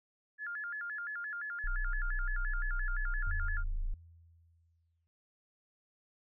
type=tone with vibrato; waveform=sine; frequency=1551 Hz; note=G6; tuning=19 cents flat; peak=-37 dBFS; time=0.38-3.64 s; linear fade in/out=50 ms; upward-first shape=square; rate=5.8 Hz; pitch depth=170 cents each way
type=tone; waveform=sine; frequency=30.87 Hz; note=B0; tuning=in tune; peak=-31 dBFS; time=1.64-3.94 s; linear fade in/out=0 ms
type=tone with exponential decay; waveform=sine; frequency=83.5 Hz; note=E2; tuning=23 cents sharp; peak=-36 dBFS; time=3.27-5.07 s; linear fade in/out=0 ms; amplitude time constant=390 ms
effects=none